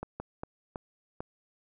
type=slowing click train; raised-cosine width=1 ms; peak=-22 dBFS; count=5; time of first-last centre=0.03-1.205 s; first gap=170 ms; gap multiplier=1.38; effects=none